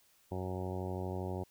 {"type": "harmonic tone", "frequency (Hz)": 92.5, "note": "F#2", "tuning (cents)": 0, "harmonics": [1, 2, 3, 4, 5, 6, 7, 8, 9, 10], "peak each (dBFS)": [-39, -43, -47, -42, -48, -47, -50, -49, -49, -53], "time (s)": [0.31, 1.44], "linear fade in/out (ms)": 10, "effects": ["white hiss -68 dBFS RMS until 1.5 s"]}